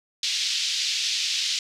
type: band-pass noise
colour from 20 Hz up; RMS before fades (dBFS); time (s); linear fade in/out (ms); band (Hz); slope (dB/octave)
pink; -26; 0.23-1.59; 2; 3000 to 5700; 24
effects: none